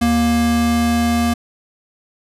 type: tone pair together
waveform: square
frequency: 78.5 / 235.2 Hz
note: D#2 / A#3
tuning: +16 / +16 cents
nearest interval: octave + perfect fifth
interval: 1900 cents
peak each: -23 / -15 dBFS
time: 0.01-1.34 s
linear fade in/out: 10 ms
effects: resampled to 32000 Hz